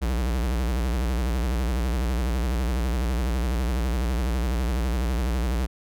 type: tone with vibrato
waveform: square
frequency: 60.8 Hz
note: B1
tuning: 26 cents flat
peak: -23 dBFS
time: 0.01-5.67 s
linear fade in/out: 20 ms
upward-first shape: sine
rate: 12 Hz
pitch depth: 170 cents each way
effects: none